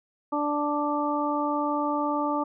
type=harmonic tone; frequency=293.7 Hz; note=D4; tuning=in tune; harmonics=1 / 2 / 3 / 4; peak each=-28 / -31 / -29 / -30 dBFS; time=0.32-2.44 s; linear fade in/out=10 ms; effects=none